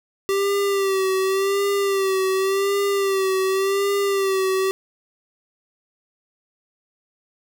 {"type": "tone with vibrato", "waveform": "square", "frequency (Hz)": 390, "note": "G4", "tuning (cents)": -9, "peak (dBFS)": -19, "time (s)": [0.29, 4.71], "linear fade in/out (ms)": 0, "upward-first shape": "sine", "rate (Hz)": 0.89, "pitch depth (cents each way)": 48, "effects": []}